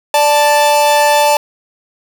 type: tone pair together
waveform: 45% pulse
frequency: 587.3 / 880 Hz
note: D5 / A5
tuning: 0 / 0 cents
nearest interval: perfect fifth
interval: 700 cents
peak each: -12 / -10 dBFS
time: 0.14-1.37 s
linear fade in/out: 2 ms
effects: none